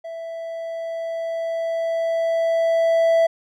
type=tone with level ramp; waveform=triangle; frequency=661 Hz; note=E5; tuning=5 cents sharp; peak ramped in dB=-28 to -11 dBFS; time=0.04-3.27 s; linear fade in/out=10 ms; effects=none